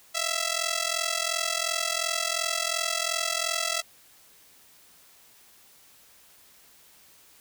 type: ring-modulated tone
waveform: 5% pulse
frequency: 662 Hz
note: E5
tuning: 7 cents sharp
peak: -12 dBFS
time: 0.14-3.82 s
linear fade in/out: 20 ms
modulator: 21.4 Hz
effects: white hiss -56 dBFS RMS until 7.4 s